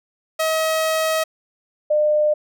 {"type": "tone pair in turn", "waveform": ["sawtooth", "sine"], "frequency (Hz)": [637, 602.8], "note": ["D#5", "D5"], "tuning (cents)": [41, 45], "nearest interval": "minor second", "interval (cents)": 96, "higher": "first", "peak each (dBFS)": -14, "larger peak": "neither", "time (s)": [[0.39, 1.24], [1.9, 2.34]], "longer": "first", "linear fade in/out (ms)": 10, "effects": []}